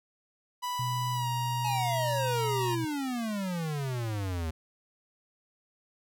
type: tone with pitch glide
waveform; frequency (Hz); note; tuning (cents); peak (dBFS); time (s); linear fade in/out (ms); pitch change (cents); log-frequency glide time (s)
45% pulse; 987.8 to 943.2; B5 to A#5; 0 to +20; -31; 0.62-2.76; 20; -80; 1.13-1.28
type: tone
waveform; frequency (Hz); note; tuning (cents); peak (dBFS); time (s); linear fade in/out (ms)
sine; 123.47; B2; 0; -31; 0.79-2.85; 5
type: exponential sweep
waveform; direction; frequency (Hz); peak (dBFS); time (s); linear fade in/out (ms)
square; down; 867 to 77.78; -31; 1.64-4.51; 10
effects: none